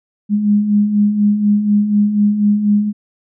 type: beating tone pair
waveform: sine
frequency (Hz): 203.7 / 207.8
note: G#3 / G#3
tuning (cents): -33 / +1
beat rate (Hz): 4.1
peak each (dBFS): -19 / -11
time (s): 0.29-2.93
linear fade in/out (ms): 50
effects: none

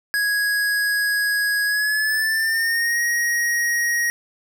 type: tone with pitch glide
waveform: square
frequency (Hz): 1661.2 to 1886.3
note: G#6 to A#6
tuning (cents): 0 to +20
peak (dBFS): -19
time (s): 0.14-4.1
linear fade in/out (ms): 0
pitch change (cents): +220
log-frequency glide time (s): 1.65-3.01
effects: none

